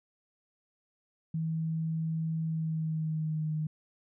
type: tone with pitch glide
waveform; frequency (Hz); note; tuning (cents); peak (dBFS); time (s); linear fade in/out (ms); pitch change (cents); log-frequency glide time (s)
sine; 161.1 to 154.81; E3 to D#3; -39 to -8; -29; 1.34-3.67; 5; -69; 2.45-3.54
effects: none